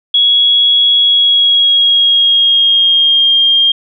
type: tone with pitch glide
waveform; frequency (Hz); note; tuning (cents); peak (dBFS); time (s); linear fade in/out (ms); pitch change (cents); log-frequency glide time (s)
sine; 3339 to 3214; G#7 to G7; +9 to +43; -6; 0.14-3.72; 5; -66; 0.98-3.33
effects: none